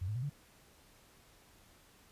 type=tone with pitch steps; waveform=sine; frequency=91.4 / 106.21 / 123.42 / 143.42 Hz; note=F#2 / G#2 / B2 / D3; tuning=-21 / +39 / -1 / -41 cents; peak=-34 dBFS; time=0.01-0.298 s; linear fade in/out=10 ms; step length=72 ms; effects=pink hiss -63 dBFS RMS until 2.11 s + resampled to 32000 Hz